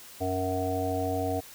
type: harmonic tone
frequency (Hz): 93.2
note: F#2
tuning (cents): +13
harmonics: 1 / 3 / 5 / 7 / 8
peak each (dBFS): -33 / -33 / -33 / -33 / -33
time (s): 0.2-1.41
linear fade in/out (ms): 20
effects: white hiss -48 dBFS RMS until 1.54 s